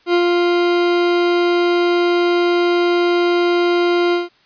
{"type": "tone with ADSR envelope", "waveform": "40% pulse", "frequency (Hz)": 349.5, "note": "F4", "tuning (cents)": 1, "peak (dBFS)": -10, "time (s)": [0.06, 4.29], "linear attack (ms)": 77, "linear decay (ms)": 73, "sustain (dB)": -2, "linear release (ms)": 160, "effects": ["white hiss -54 dBFS RMS until 4.45 s", "resampled to 11025 Hz"]}